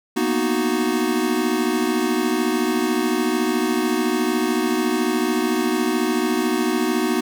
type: chord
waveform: square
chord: B major seventh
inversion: third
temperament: equal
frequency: 233.1 / 246.9 / 311.1 / 370 Hz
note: A#3 / B3 / D#4 / F#4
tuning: 0 / 0 / 0 / 0 cents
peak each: -27 / -25 / -24 / -24 dBFS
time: 0.16-7.21 s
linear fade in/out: 10 ms
effects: none